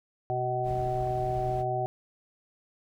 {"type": "harmonic tone", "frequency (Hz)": 125.5, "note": "B2", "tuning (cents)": 28, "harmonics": [1, 3, 5, 6], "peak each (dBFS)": [-33, -34, -33, -30], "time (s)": [0.3, 1.86], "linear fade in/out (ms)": 0}
{"type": "noise", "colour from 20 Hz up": "brown", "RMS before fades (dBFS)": -40, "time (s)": [0.63, 1.65], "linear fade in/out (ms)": 50}
{"effects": []}